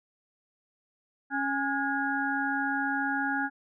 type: harmonic tone with a mistuned harmonic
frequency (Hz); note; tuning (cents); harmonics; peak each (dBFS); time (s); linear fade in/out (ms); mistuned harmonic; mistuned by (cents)
275.4; C#4; -11; 1 / 3 / 5 / 6; -32 / -32 / -32 / -32; 1.3-3.5; 50; 5; +74
effects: none